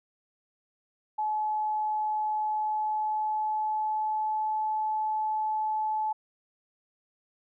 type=tone with pitch glide; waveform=sine; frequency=856 to 863.4 Hz; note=A5 to A5; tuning=-48 to -33 cents; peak=-26 dBFS; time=1.18-6.13 s; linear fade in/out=10 ms; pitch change=+15 cents; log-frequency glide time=2.4-4.56 s; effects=none